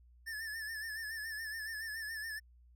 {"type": "tone with vibrato", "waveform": "square", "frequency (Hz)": 1760, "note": "A6", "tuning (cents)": 0, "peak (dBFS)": -40, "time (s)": [0.26, 2.4], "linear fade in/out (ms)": 20, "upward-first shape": "sine", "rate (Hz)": 7.1, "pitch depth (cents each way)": 64, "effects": ["added 60 Hz sine -59 dBFS peak until 2.75 s"]}